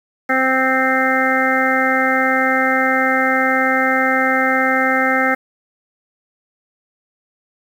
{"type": "harmonic tone", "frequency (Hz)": 261.7, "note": "C4", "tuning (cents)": 0, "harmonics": [1, 2, 3, 5, 6, 7, 8], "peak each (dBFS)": [-21, -21, -21, -21, -21, -21, -21], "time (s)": [0.29, 5.35], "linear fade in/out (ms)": 10, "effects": ["7-bit"]}